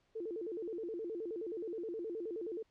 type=tone with vibrato; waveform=sine; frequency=392 Hz; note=G4; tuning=in tune; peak=-38 dBFS; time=0.15-2.63 s; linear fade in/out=10 ms; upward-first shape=square; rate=9.5 Hz; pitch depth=220 cents each way; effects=pink hiss -75 dBFS RMS until 2.7 s + low-pass 5000 Hz 12 dB/octave